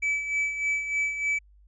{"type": "tone with tremolo", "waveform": "triangle", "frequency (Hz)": 2300, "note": "D7", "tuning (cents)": -37, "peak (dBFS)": -21, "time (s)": [0.02, 1.39], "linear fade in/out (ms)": 10, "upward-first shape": "sine", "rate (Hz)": 3.3, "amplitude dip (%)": 60, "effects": ["added 50 Hz sine -53 dBFS peak until 1.67 s", "resampled to 22050 Hz"]}